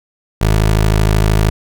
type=tone; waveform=20% pulse; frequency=53 Hz; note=G#1; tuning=36 cents sharp; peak=-5 dBFS; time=0.41-1.5 s; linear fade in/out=5 ms; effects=none